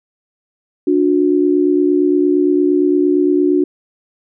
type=tone pair together; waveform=sine; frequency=293.7 / 362.4 Hz; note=D4 / F#4; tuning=0 / -36 cents; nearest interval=major third; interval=364 cents; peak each=-13 dBFS; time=0.87-3.64 s; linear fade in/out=5 ms; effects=none